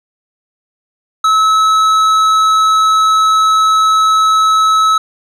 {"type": "tone with tanh clipping", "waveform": "sine", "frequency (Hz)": 1296, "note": "E6", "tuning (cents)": -30, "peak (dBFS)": -9, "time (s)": [1.24, 4.98], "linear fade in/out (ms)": 5, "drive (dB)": 11, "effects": []}